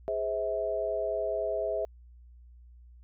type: chord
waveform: sine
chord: Ab augmented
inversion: none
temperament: just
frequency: 415.3 / 519.1 / 648.9 Hz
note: Ab4 / C5 / E5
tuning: 0 / -14 / -27 cents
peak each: -34 / -35 / -30 dBFS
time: 0.08-1.85 s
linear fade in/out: 0 ms
effects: added 60 Hz sine -50 dBFS peak until 3.03 s